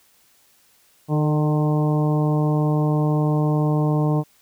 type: harmonic tone with a mistuned harmonic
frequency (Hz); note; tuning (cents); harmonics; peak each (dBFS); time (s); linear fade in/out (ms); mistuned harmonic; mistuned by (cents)
151.5; D#3; -46; 1 / 2 / 3 / 4 / 5 / 6 / 7; -18 / -24 / -28 / -30 / -32 / -34 / -35; 1.08-4.24; 50; 3; -23
effects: white hiss -58 dBFS RMS until 4.41 s